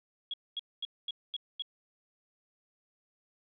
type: tone bursts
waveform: sine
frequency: 3325 Hz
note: G#7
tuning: 1 cent sharp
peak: -33 dBFS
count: 6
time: 0.31-1.622 s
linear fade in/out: 2 ms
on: 27 ms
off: 230 ms
effects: none